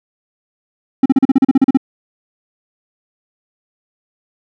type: tone bursts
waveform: triangle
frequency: 266.6 Hz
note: C4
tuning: 33 cents sharp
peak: -3 dBFS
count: 12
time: 1.03-1.773 s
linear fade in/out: 5 ms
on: 28 ms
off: 37 ms
effects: none